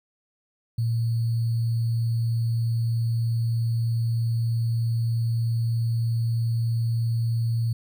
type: tone with sample-and-hold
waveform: sine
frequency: 115.4 Hz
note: A#2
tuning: 17 cents flat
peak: -21 dBFS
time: 0.78-7.73 s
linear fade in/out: 5 ms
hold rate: 4410 Hz
effects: none